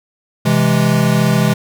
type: chord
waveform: square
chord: C augmented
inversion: none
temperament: equal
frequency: 130.81 / 164.81 / 207.7 Hz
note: C3 / E3 / G#3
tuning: 0 / 0 / 0 cents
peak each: -16 dBFS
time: 0.45-1.54 s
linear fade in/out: 10 ms
effects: none